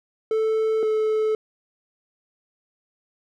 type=tone pair in turn; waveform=triangle; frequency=439.9 / 434.1 Hz; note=A4 / A4; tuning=0 / -23 cents; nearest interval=unison; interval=23 cents; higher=first; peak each=-17 / -17 dBFS; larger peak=neither; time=0.31-0.83 / 0.83-1.35 s; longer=neither; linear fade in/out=2 ms; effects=none